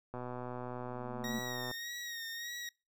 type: click train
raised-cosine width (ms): 1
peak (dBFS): -28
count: 196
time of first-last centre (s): 0.14-1.713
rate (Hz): 124
type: tone with exponential growth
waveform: sine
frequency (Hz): 227.7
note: A#3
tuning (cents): -40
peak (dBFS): -33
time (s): 0.65-1.39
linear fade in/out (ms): 5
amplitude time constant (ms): 160
type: tone with vibrato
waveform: 20% pulse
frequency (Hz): 1875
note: A#6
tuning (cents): +10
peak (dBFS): -35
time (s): 1.24-2.69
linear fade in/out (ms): 2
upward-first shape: sine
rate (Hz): 1.7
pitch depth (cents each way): 44
effects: noise-tail reverb RT60 0.3 s tail -26 dB re dry